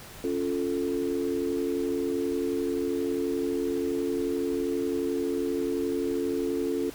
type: chord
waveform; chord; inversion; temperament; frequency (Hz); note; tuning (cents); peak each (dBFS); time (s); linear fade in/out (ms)
sine; Db augmented; none; equal; 277.2 / 349.2 / 440; Db4 / F4 / A4; 0 / 0 / 0; -30; 0.24-6.9; 2
effects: pink hiss -45 dBFS RMS until 6.94 s